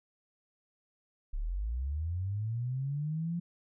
sine linear sweep, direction up, 31.6 to 174.61 Hz, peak -31 dBFS, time 1.33-3.4 s, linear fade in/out 10 ms, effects none

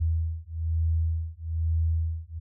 sine beating tone pair, 80.9 / 82 Hz, E2 / E2, -32 / -9 cents, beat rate 1.1 Hz, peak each -27 / -27 dBFS, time 0-2.4 s, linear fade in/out 20 ms, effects none

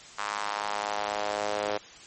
sawtooth tone with high-pass filter sweep, 103.83 Hz, G#2, in tune, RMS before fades -31 dBFS, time 0.18-1.78 s, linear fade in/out 10 ms, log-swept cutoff 1100 to 510 Hz, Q 2.3, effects white hiss -48 dBFS RMS until 2.06 s + MP3 32 kbps

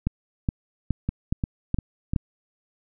two click trains, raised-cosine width 5 ms, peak -10 / -12 dBFS, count 6 / 4, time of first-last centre 0.07-2.162 / 1.09-2.135 s, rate 2.39 / 2.87 Hz, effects none

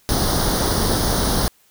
pink noise with comb filter, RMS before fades -19 dBFS, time 0.09-1.48 s, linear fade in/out 0 ms, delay 0.2 ms, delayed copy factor +0.8, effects white hiss -57 dBFS RMS until 1.7 s

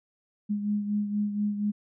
sine beating tone pair, 206.6 / 210.8 Hz, G#3 / G#3, -9 / +26 cents, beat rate 4.2 Hz, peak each -26 / -34 dBFS, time 0.49-1.72 s, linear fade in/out 20 ms, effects none

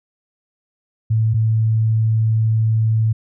sine tone pair in turn, 110.9 / 110.9 Hz, A2 / A2, +14 / +14 cents, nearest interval unison, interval 0 cents, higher neither, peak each -13 dBFS, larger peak neither, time 1.1-1.34 / 1.34-3.13 s, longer second, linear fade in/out 10 ms, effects none

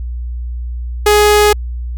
sawtooth tone, 417.7 Hz, G#4, 10 cents sharp, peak -3 dBFS, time 1.06-1.53 s, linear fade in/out 5 ms, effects added 60 Hz sine -19 dBFS peak until 1.97 s

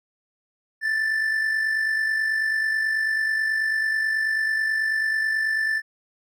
triangle tone with amplitude modulation, 1764 Hz, A6, 4 cents sharp, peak -17 dBFS, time 0.81-5.82 s, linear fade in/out 50 ms, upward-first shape sine, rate 49.2 Hz, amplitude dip 45%, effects none

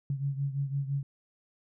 sine beating tone pair, 137.9 / 143.8 Hz, C#3 / D3, -9 / -36 cents, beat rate 5.9 Hz, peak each -30 / -35 dBFS, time 0.1-1.03 s, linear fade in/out 2 ms, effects none

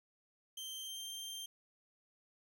sawtooth tone with pitch glide, 3136 to 3161 Hz, G7 to G7, 0 to +14 cents, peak -40 dBFS, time 0.57-1.46 s, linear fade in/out 5 ms, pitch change +14 cents, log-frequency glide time 0.76-1.04 s, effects 12-bit

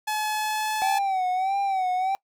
sawtooth tone with pitch glide, 855 to 861.9 Hz, A5 to A5, -50 to -36 cents, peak -21 dBFS, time 0.07-0.99 s, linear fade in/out 10 ms, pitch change +14 cents, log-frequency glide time 0.32-0.75 s
triangle tone with vibrato, 763 Hz, G5, 47 cents flat, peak -20 dBFS, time 0.82-2.15 s, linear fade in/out 0 ms, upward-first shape sine, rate 1.6 Hz, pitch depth 76 cents each way
effects noise-tail reverb RT60 0.1 s tail -24 dB re dry

